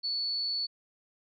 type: tone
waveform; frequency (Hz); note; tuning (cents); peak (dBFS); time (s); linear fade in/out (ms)
sine; 4441; C#8; +2; -29; 0.03-0.67; 20
effects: none